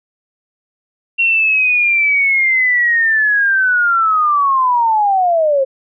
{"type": "linear sweep", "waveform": "sine", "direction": "down", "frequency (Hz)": [2745, 522], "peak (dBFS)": -10, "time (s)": [1.18, 5.65], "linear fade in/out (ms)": 20, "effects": []}